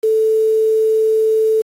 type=tone with quantisation; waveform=sine; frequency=439.2 Hz; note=A4; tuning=3 cents flat; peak=-11 dBFS; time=0.03-1.62 s; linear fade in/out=10 ms; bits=6; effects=AAC 48 kbps